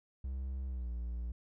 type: tone with pitch glide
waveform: triangle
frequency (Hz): 65.7 to 59.21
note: C2 to A#1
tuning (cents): +8 to +28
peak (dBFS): -34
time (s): 0.24-1.32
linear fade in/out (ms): 5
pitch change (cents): -180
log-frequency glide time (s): 0.66-0.9
effects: none